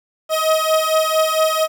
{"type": "beating tone pair", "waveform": "30% pulse", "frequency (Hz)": [630, 634.4], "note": ["D#5", "D#5"], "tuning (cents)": [21, 33], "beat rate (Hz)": 4.4, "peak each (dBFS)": [-15, -15], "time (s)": [0.29, 1.68], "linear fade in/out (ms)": 50, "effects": ["8-bit"]}